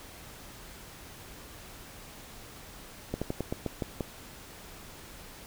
slowing click train, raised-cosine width 2 ms, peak -17 dBFS, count 8, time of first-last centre 3.14-4.007 s, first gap 76 ms, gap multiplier 1.16, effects pink hiss -48 dBFS RMS until 5.46 s

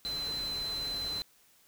sine tone in noise, 4055 Hz, B7, 45 cents sharp, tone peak -33 dBFS, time 0.05-1.22 s, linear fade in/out 0 ms, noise pink, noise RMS -44 dBFS, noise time 0.05-1.22 s, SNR +8 dB, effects white hiss -64 dBFS RMS until 1.67 s

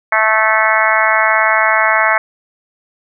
harmonic tone, 218.5 Hz, A3, 12 cents flat, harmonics 3 / 4 / 5 / 6 / 7 / 8 / 9 / 10, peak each -18 / -18 / -18 / -18 / -18 / -18 / -18 / -18 dBFS, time 0.12-2.18 s, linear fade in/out 2 ms, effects none

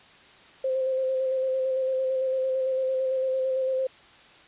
sine tone with vibrato, 523.3 Hz, C5, in tune, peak -23 dBFS, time 0.64-3.87 s, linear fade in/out 5 ms, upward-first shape square, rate 8.9 Hz, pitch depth 16 cents each way, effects white hiss -52 dBFS RMS until 4.47 s + resampled to 8000 Hz

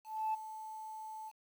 sine tone with ADSR envelope, 873 Hz, A5, 14 cents flat, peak -29 dBFS, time 0.04-1.32 s, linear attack 300 ms, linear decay 12 ms, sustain -14 dB, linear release 41 ms, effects tanh soft clip ceiling -29 dBFS + 10-bit

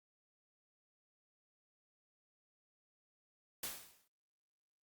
white noise with exponential decay, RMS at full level -39 dBFS, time 3.63-4.08 s, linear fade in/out 5 ms, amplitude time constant 97 ms, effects Opus 48 kbps

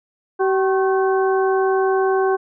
harmonic tone with a mistuned harmonic, 382.5 Hz, G4, 42 cents flat, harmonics 1 / 2 / 3 / 4, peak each -16 / -22 / -26 / -28 dBFS, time 0.39-2.37 s, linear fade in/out 20 ms, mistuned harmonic 3, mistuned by -89 cents, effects none

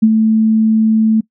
sine tone with ADSR envelope, 220 Hz, A3, in tune, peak -3 dBFS, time 0.02-1.21 s, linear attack 13 ms, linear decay 50 ms, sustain -5 dB, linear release 11 ms, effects noise-tail reverb RT60 0.1 s tail -22 dB re dry

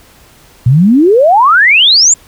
sine exponential sweep, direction up, 115 to 7459 Hz, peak -3 dBFS, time 0.66-2.14 s, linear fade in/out 5 ms, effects pink hiss -42 dBFS RMS until 2.27 s

